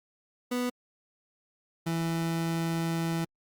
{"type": "tone pair in turn", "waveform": "30% pulse", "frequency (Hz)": [246.9, 165.55], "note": ["B3", "E3"], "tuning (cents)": [0, 8], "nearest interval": "perfect fifth", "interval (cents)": 692, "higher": "first", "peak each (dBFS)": -25, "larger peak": "neither", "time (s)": [[0.51, 0.7], [1.86, 3.25]], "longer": "second", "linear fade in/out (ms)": 10, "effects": ["Opus 48 kbps"]}